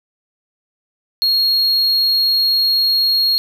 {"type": "tone", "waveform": "triangle", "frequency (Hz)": 4284, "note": "C8", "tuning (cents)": 40, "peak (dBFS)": -11, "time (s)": [1.22, 3.38], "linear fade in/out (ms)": 0, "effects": []}